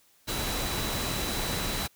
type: tone in noise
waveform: sine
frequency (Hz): 3951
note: B7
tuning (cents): 0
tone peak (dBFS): -38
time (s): 0.27-1.88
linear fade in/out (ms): 20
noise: pink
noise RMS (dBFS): -31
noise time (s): 0.27-1.88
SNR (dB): -10
effects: white hiss -63 dBFS RMS until 1.95 s